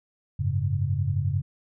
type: chord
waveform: sine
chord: F# suspended second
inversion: none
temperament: equal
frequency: 92.5 / 103.83 / 138.59 Hz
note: F#2 / G#2 / C#3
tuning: 0 / 0 / 0 cents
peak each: -27 dBFS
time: 0.39-1.42 s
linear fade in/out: 10 ms
effects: none